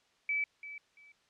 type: tone with echo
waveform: sine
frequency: 2302 Hz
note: D7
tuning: 35 cents flat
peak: -29 dBFS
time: 0.29-0.44 s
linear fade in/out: 2 ms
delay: 340 ms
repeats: 2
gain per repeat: -13 dB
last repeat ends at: 1.12 s
effects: white hiss -70 dBFS RMS until 1.29 s + low-pass 5000 Hz 12 dB/octave